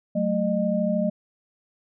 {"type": "tone cluster", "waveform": "sine", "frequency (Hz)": [187.3, 220.4, 611], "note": ["F#3", "A3", "D#5"], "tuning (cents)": [21, 3, -32], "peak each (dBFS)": -25, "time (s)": [0.15, 1.1], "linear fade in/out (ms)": 10, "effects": []}